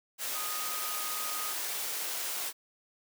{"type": "tone in noise", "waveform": "sine", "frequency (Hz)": 1244.5, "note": "D#6", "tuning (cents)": 0, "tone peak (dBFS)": -40, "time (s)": [0.32, 1.55], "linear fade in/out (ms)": 50, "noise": "white", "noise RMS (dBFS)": -35, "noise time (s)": [0.18, 2.53], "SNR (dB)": -8, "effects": ["high-pass 400 Hz 12 dB/octave"]}